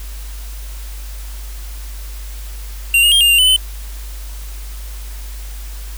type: tone with pitch steps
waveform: square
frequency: 2766 / 2853 / 3215 / 2811 / 2784 / 3008 / 3041 Hz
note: F7 / F7 / G7 / F7 / F7 / F#7 / F#7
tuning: -17 / +36 / +43 / +11 / -6 / +28 / +47 cents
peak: -9 dBFS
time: 2.94-3.563 s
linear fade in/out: 2 ms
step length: 89 ms
effects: added 50 Hz sine -26 dBFS peak until 5.97 s + white hiss -38 dBFS RMS until 5.97 s